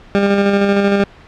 20% pulse tone with tremolo, 200 Hz, G3, 35 cents sharp, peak -5 dBFS, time 0.15-1.04 s, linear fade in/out 0 ms, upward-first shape square, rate 13 Hz, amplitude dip 30%, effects pink hiss -42 dBFS RMS until 1.27 s + low-pass 3000 Hz 12 dB/octave

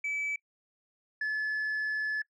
sine tone pair in turn, 2300 / 1723.1 Hz, D7 / A6, -37 / -37 cents, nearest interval perfect fourth, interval 500 cents, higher first, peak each -28 / -26 dBFS, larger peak second, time 0.04-0.36 / 1.21-2.22 s, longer second, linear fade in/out 5 ms, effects noise-tail reverb RT60 0.1 s tail -24 dB re dry + tanh soft clip ceiling -28 dBFS

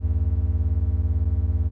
triangle beating tone pair, 69.8 / 87.8 Hz, C#2 / F2, +13 / +10 cents, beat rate 18 Hz, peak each -20 dBFS, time 0-1.71 s, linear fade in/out 50 ms, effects none

